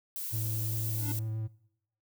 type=noise; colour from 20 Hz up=violet; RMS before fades=-37 dBFS; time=0.16-1.19 s; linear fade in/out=0 ms
type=tone with vibrato; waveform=triangle; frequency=110 Hz; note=A2; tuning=in tune; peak=-29 dBFS; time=0.32-1.48 s; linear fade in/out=20 ms; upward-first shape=square; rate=7.8 Hz; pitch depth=12 cents each way
type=tone with exponential growth; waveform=square; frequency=293.7 Hz; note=D4; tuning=in tune; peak=-35 dBFS; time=0.85-1.12 s; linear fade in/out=5 ms; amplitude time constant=58 ms
effects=noise-tail reverb RT60 0.8 s tail -22 dB re dry